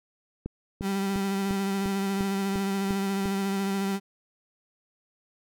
click train, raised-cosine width 3 ms, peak -19 dBFS, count 9, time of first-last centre 0.46-3.257 s, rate 2.86 Hz
35% pulse tone with vibrato, 196 Hz, G3, in tune, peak -24 dBFS, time 0.81-4 s, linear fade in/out 50 ms, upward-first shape sine, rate 14 Hz, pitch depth 22 cents each way
effects none

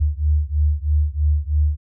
sine beating tone pair, 73.6 / 76.7 Hz, D2 / D#2, +4 / -24 cents, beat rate 3.1 Hz, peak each -18 / -19 dBFS, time 0-1.77 s, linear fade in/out 20 ms, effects none

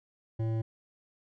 triangle tone with hard clipping, 112.2 Hz, A2, 34 cents sharp, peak -30 dBFS, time 0.39-0.62 s, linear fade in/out 10 ms, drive 15 dB, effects none

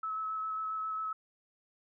sine tone with vibrato, 1295 Hz, E6, 31 cents flat, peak -33 dBFS, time 0.03-1.13 s, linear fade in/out 5 ms, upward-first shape square, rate 7.4 Hz, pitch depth 11 cents each way, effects none

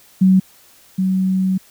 sine tone pair in turn, 188.2 / 188.2 Hz, F#3 / F#3, +30 / +30 cents, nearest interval unison, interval 0 cents, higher neither, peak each -8 / -14 dBFS, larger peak first, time 0.21-0.4 / 0.98-1.58 s, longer second, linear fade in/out 10 ms, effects white hiss -49 dBFS RMS until 1.7 s

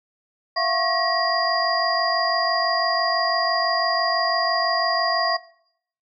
sine tone cluster, 671 / 717 / 1094 / 1904 / 4824 Hz, E5 / F5 / C#6 / A#6 / D8, +31 / +45 / -23 / +36 / +46 cents, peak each -25 / -29 / -25 / -28 / -25 dBFS, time 0.56-5.37 s, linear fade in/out 10 ms, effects noise-tail reverb RT60 0.7 s tail -20 dB re dry

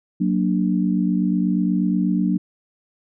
sine chord, Gb augmented, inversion none, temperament equal, 185 / 233.1 / 293.7 Hz, Gb3 / Bb3 / D4, 0 / 0 / 0 cents, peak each -19 / -23 / -23 dBFS, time 0.2-2.38 s, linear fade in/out 10 ms, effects none

